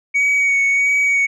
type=tone with vibrato; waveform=sine; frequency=2244 Hz; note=C#7; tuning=21 cents sharp; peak=-10 dBFS; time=0.14-1.27 s; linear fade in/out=20 ms; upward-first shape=sine; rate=1.5 Hz; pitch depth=19 cents each way; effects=tanh soft clip ceiling -12 dBFS